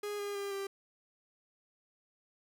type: tone with pitch steps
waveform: 45% pulse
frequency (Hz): 413.3 / 406.7 / 400.1 / 393.7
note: G#4 / G#4 / G4 / G4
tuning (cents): -8 / -36 / +35 / +8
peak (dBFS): -36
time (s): 0.03-0.67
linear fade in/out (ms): 5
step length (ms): 160
effects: none